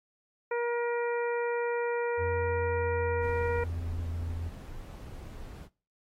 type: harmonic tone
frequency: 475.1 Hz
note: A#4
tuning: 33 cents sharp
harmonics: 1 / 2 / 3 / 4 / 5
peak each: -29 / -35 / -39 / -41 / -43 dBFS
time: 0.51-3.64 s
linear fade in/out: 5 ms
type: tone with pitch glide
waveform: triangle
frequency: 87.6 to 84.13 Hz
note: F2 to E2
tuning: +6 to +36 cents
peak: -30 dBFS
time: 2.17-4.51 s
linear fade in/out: 50 ms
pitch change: -70 cents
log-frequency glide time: 2.34-4.04 s
type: noise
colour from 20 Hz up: brown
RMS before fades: -43 dBFS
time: 3.2-5.69 s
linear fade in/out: 50 ms
effects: noise-tail reverb RT60 0.4 s tail -23 dB re dry + AAC 48 kbps